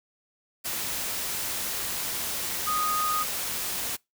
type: tone in noise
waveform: sine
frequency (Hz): 1241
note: D#6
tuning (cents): -5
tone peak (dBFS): -25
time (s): 2.66-3.24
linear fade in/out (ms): 20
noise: white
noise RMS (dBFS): -31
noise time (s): 0.64-3.97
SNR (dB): +3
effects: noise-tail reverb RT60 0.2 s tail -25 dB re dry